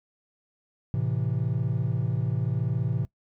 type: chord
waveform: triangle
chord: A minor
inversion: none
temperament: equal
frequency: 110 / 130.81 / 164.81 Hz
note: A2 / C3 / E3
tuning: 0 / 0 / 0 cents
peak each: -26 / -25 / -29 dBFS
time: 0.94-3.05 s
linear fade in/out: 0 ms
effects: noise-tail reverb RT60 0.1 s tail -21 dB re dry + tanh soft clip ceiling -14 dBFS